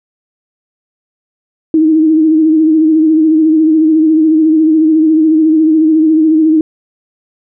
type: tone with vibrato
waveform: sine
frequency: 315.1 Hz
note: D#4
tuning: 22 cents sharp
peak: -5 dBFS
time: 1.74-6.61 s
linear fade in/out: 2 ms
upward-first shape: sine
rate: 14 Hz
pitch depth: 45 cents each way
effects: none